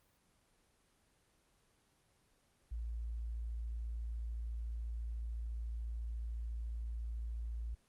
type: tone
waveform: sine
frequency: 57 Hz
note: A#1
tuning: 38 cents flat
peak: -38 dBFS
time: 2.71-7.75 s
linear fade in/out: 10 ms
effects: pink hiss -73 dBFS RMS until 7.88 s + Opus 24 kbps